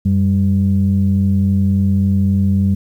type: tone pair together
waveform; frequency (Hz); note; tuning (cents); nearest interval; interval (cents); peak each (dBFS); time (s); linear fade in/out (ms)
sine; 92.5 / 196; F#2 / G3; 0 / 0; octave + minor second; 1300; -13; 0.05-2.75; 10
effects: tanh soft clip ceiling -5 dBFS + 8-bit